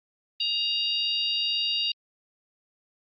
harmonic tone, 942 Hz, A#5, 18 cents sharp, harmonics 3 / 4 / 5, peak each -27 / -29 / -31 dBFS, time 0.4-1.92 s, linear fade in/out 5 ms, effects Opus 24 kbps

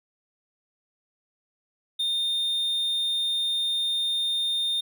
triangle tone, 3640 Hz, A#7, 42 cents flat, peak -22 dBFS, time 1.99-4.81 s, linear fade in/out 10 ms, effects none

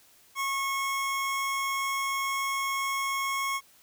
25% pulse tone, 1093 Hz, C#6, 25 cents flat, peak -24 dBFS, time 0.35-3.61 s, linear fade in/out 50 ms, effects white hiss -59 dBFS RMS until 3.82 s

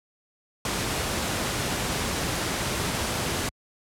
pink noise, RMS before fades -27 dBFS, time 0.65-3.49 s, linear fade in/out 2 ms, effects high-pass 60 Hz 12 dB/octave + low-pass 11000 Hz 12 dB/octave

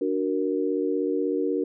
sine chord, D augmented, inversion none, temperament equal, 293.7 / 370 / 466.2 Hz, D4 / F#4 / A#4, 0 / 0 / 0 cents, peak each -27 dBFS, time 0.01-1.64 s, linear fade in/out 5 ms, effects none

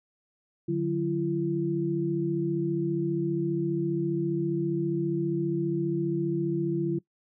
sine tone cluster, 148.6 / 183.5 / 338.6 Hz, D3 / F#3 / E4, +21 / -14 / +46 cents, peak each -30 / -32 / -27 dBFS, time 0.68-6.99 s, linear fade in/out 10 ms, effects noise-tail reverb RT60 0.1 s tail -21 dB re dry

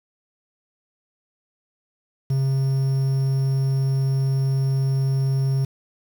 triangle tone with quantisation, 134.5 Hz, C3, 48 cents sharp, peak -16 dBFS, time 2.3-5.65 s, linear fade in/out 5 ms, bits 7, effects none

